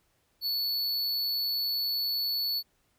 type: tone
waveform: square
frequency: 4435 Hz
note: C#8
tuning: in tune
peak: -28 dBFS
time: 0.41-2.63 s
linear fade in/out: 50 ms
effects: pink hiss -71 dBFS RMS until 2.98 s